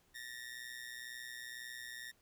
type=ring-modulated tone; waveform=sawtooth; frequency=1834 Hz; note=A#6; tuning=29 cents flat; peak=-39 dBFS; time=0.14-2.12 s; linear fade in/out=20 ms; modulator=61 Hz; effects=pink hiss -72 dBFS RMS until 2.21 s